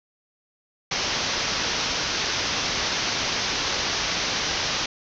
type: low-pass noise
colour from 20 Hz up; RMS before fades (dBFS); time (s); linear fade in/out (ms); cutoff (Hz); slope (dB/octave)
white; -26; 0.91-4.86; 5; 6200; 96
effects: none